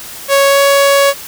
sawtooth tone with pitch glide, 554.4 to 558.6 Hz, C#5 to C#5, 0 to +13 cents, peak -3 dBFS, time 0.28-1.14 s, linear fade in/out 50 ms, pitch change +13 cents, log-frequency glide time 0.47-0.6 s, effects white hiss -29 dBFS RMS until 1.27 s

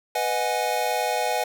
square chord, G# minor seventh, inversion first, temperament equal with one note detuned, 493.9 / 622.3 / 732.8 / 830.6 Hz, B4 / D#5 / F#5 / G#5, 0 / 0 / -17 / 0 cents, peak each -30 / -30 / -28 / -28 dBFS, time 0.15-1.44 s, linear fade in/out 5 ms, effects none

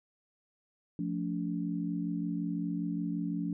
sine chord, D minor, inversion first, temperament equal with one note detuned, 174.61 / 220 / 286.6 Hz, F3 / A3 / D4, 0 / 0 / -42 cents, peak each -34 / -38 / -35 dBFS, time 0.99-3.53 s, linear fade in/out 2 ms, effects none

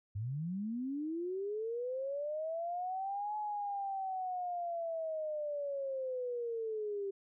sine linear two-way sweep, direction up then down, 95.4 to 850 to 389.8 Hz, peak -35 dBFS, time 0.15-7.11 s, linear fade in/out 10 ms, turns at 3.36 s, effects none

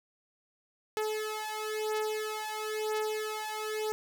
sawtooth beating tone pair, 430 / 431 Hz, A4 / A4, -40 / -36 cents, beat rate 1 Hz, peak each -31 dBFS, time 0.97-3.92 s, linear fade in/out 0 ms, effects none

